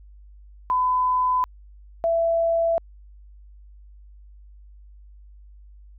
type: tone pair in turn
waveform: sine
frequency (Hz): 1007 / 666.9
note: B5 / E5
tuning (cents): +33 / +20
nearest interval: perfect fifth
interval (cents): 713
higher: first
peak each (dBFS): -18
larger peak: neither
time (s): 0.7-1.44 / 2.04-2.78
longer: neither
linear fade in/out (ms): 0
effects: added 50 Hz sine -44 dBFS peak until 5.98 s